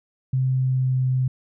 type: tone with pitch glide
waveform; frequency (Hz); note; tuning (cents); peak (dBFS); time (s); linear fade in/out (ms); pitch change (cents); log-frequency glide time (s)
sine; 130.4 to 129.05; C3 to C3; -5 to -23; -18; 0.33-1.28; 5; -18; 0.43-1.05
effects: none